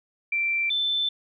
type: tone pair in turn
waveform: sine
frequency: 2349 / 3531 Hz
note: D7 / A7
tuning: 0 / +5 cents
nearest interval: perfect fifth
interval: 705 cents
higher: second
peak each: -22 / -22 dBFS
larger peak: neither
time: 0.32-0.7 / 0.7-1.09 s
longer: second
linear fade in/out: 5 ms
effects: none